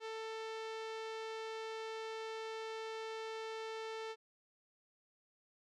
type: tone with low-pass filter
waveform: sawtooth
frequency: 443.9 Hz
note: A4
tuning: 15 cents sharp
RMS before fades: -44 dBFS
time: 0-4.16 s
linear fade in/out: 50 ms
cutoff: 4500 Hz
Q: 1
effects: none